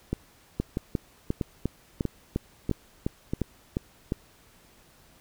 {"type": "two click trains", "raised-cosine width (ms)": 3, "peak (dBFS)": [-13, -14], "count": [11, 6], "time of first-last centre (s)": [[0.6, 4.121], [0.13, 3.335]], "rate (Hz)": [2.84, 1.56], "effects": ["pink hiss -58 dBFS RMS until 5.2 s"]}